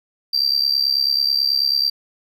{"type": "tone with amplitude modulation", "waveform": "triangle", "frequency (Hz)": 4699, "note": "D8", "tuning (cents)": 0, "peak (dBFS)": -10, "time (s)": [0.33, 1.9], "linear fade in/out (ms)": 10, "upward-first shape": "sine", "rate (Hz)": 69.2, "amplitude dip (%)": 90, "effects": ["tanh soft clip ceiling -7 dBFS"]}